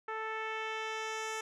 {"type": "tone with low-pass filter sweep", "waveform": "10% pulse", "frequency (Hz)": 440, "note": "A4", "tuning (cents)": 0, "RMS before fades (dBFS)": -38, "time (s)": [0.08, 1.41], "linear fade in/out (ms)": 5, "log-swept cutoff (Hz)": [1500, 8400], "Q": 1.2, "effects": []}